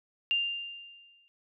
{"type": "tone with exponential decay", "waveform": "sine", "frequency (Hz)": 2794, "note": "F7", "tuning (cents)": 0, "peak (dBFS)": -23, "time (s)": [0.31, 1.28], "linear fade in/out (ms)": 0, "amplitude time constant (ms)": 210, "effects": []}